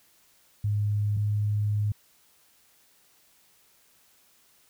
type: tone pair in turn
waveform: sine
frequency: 103.83 / 104.39 Hz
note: G#2 / G#2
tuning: 0 / +9 cents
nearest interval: unison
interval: 9 cents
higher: second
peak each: -23 dBFS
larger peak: neither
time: 0.64-1.17 / 1.17-1.92 s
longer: second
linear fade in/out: 5 ms
effects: white hiss -62 dBFS RMS until 4.69 s